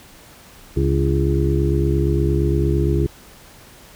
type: harmonic tone with a mistuned harmonic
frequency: 68.7 Hz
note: C#2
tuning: 15 cents flat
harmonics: 1 / 2 / 3 / 4 / 5 / 6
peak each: -19 / -20 / -29 / -28 / -22 / -25 dBFS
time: 0.76-3.07 s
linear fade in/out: 10 ms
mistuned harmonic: 4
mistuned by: +85 cents
effects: pink hiss -45 dBFS RMS until 3.95 s